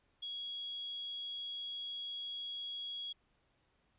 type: tone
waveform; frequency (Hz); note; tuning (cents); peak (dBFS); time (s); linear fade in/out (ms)
sine; 3322; G#7; 0; -39; 0.22-3.13; 10
effects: pink hiss -75 dBFS RMS until 3.98 s + resampled to 8000 Hz